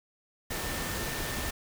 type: tone in noise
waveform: sine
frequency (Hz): 1797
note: A6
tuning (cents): +36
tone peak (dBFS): -42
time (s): 0.5-1.51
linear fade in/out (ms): 10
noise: pink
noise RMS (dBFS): -34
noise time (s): 0.5-1.51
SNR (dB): -11
effects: none